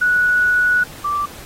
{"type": "tone pair in turn", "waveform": "sine", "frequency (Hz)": [1470, 1169.2], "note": ["F#6", "D6"], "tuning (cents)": [-12, -8], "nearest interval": "major third", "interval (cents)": 396, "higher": "first", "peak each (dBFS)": [-12, -17], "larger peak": "first", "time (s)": [[0.01, 0.84], [1.04, 1.26]], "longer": "first", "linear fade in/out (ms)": 10, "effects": ["pink hiss -38 dBFS RMS until 1.45 s", "AAC 48 kbps"]}